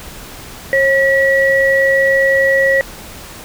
sine tone pair together, 541 / 1930.1 Hz, C#5 / B6, -42 / -40 cents, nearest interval octave + minor seventh, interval 2202 cents, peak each -12 dBFS, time 0.73-2.81 s, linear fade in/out 0 ms, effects pink hiss -33 dBFS RMS until 3.44 s

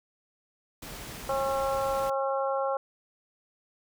pink noise, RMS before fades -41 dBFS, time 0.82-2.1 s, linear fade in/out 5 ms
harmonic tone, 271.1 Hz, C#4, 38 cents flat, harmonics 2 / 3 / 4 / 5, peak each -28 / -32 / -34 / -36 dBFS, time 1.29-2.77 s, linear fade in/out 2 ms
effects none

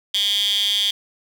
15% pulse tone with high-pass filter, 203.2 Hz, G#3, 38 cents flat, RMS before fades -20 dBFS, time 0.14-0.91 s, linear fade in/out 5 ms, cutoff 3300 Hz, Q 9.6, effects none

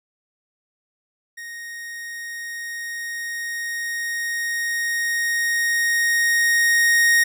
45% pulse tone with level ramp, 1864.7 Hz, A#6, in tune, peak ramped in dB -33 to -13 dBFS, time 1.37-7.24 s, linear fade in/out 10 ms, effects none

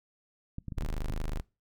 clicks, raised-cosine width 5 ms, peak -25 dBFS, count 8, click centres 0.584 / 0.683 / 0.722 / 0.78 / 0.835 / 0.903 / 1.104 / 1.139 s
35% pulse tone, 25.47 Hz, G#0, 33 cents flat, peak -29 dBFS, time 0.77-1.41 s, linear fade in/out 10 ms
effects noise-tail reverb RT60 0.3 s tail -24 dB re dry

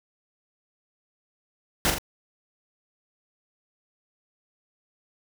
pink noise with echo, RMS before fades -22 dBFS, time 1.85-1.9 s, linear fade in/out 0 ms, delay 42 ms, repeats 2, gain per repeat -5 dB, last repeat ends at 1.984 s, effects none

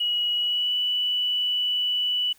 triangle tone with pitch glide, 2912 to 2963 Hz, F#7 to F#7, -28 to +2 cents, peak -18 dBFS, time 0-2.33 s, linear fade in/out 10 ms, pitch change +30 cents, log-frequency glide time 0.34-0.74 s, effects tanh soft clip ceiling -20 dBFS + white hiss -58 dBFS RMS until 2.38 s

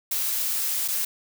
blue noise with dropouts, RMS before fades -26 dBFS, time 0.11-1.05 s, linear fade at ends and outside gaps 5 ms, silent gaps 0.879-0.883 s, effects none

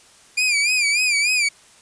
sawtooth tone with vibrato, 2393 Hz, D7, 32 cents sharp, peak -13 dBFS, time 0.37-1.49 s, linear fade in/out 10 ms, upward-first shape sine, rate 3.4 Hz, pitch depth 100 cents each way, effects white hiss -50 dBFS RMS until 1.81 s + resampled to 22050 Hz

